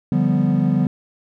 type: chord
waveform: triangle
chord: G dominant seventh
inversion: second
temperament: equal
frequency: 146.83 / 174.61 / 196 / 246.9 Hz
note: D3 / F3 / G3 / B3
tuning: 0 / 0 / 0 / 0 cents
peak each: -18 dBFS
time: 0.12-0.87 s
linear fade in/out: 2 ms
effects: tanh soft clip ceiling -5 dBFS